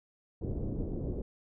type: low-pass noise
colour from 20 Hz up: pink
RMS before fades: -35 dBFS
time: 0.41-1.22 s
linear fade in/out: 5 ms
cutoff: 460 Hz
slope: 24 dB/octave
effects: none